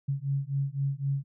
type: beating tone pair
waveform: sine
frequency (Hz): 136.7 / 140.6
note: C#3 / C#3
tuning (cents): -24 / +25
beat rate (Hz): 3.9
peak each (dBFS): -30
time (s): 0.08-1.24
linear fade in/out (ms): 10
effects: none